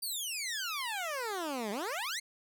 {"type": "exponential two-way sweep", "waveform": "15% pulse", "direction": "down then up", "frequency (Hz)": [4750, 196, 2209], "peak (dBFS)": -28, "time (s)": [0.02, 2.2], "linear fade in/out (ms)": 10, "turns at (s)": 1.71, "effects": []}